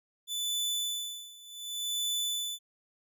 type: tone with tremolo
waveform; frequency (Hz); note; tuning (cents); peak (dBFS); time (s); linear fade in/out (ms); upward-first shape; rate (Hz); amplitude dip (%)
sawtooth; 3493; A7; -13; -26; 0.27-2.59; 50; sine; 0.67; 90
effects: none